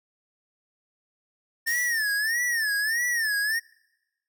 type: tone with vibrato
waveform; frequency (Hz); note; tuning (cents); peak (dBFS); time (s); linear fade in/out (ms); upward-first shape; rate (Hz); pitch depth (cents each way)
square; 1794; A6; +33; -24; 1.66-3.6; 20; sine; 1.6; 150
type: noise with exponential decay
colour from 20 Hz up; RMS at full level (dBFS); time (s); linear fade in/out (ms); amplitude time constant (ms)
blue; -34; 1.67-2.64; 2; 210
effects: noise-tail reverb RT60 1.0 s tail -26 dB re dry